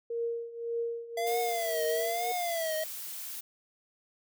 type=tone with tremolo; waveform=sine; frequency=466.2 Hz; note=A#4; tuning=in tune; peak=-28 dBFS; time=0.1-2.32 s; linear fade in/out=5 ms; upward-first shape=triangle; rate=1.8 Hz; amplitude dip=85%
type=tone with vibrato; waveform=square; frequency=674 Hz; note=E5; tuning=38 cents sharp; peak=-31 dBFS; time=1.17-2.84 s; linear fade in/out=5 ms; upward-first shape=triangle; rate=1.1 Hz; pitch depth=140 cents each way
type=noise; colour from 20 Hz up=blue; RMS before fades=-40 dBFS; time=1.26-3.41 s; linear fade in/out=10 ms
effects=none